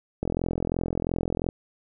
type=click train; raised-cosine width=2 ms; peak=-13 dBFS; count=55; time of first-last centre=0.23-1.489 s; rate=42.9 Hz; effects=none